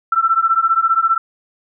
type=beating tone pair; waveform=sine; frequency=1331 / 1346 Hz; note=E6 / E6; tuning=+16 / +36 cents; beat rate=15 Hz; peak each=-15 dBFS; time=0.12-1.18 s; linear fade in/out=5 ms; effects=none